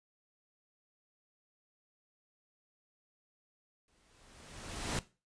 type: noise with exponential growth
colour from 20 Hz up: pink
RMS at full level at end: -34 dBFS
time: 3.88-4.99 s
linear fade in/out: 1 ms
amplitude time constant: 240 ms
effects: noise-tail reverb RT60 0.3 s tail -17 dB re dry + resampled to 22050 Hz